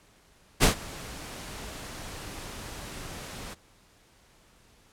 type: noise with ADSR envelope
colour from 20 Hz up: pink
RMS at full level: -18 dBFS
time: 0.6-3.55 s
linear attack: 35 ms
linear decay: 110 ms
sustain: -22 dB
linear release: 23 ms
effects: pink hiss -60 dBFS RMS until 4.92 s + low-pass 11000 Hz 12 dB/octave